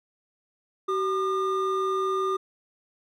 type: tone pair together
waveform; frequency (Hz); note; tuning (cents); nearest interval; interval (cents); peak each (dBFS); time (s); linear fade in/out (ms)
triangle; 381.3 / 1209.2; G4 / D#6; -48 / -50; octave + minor sixth; 1998; -24 / -25; 0.88-2.37; 10
effects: none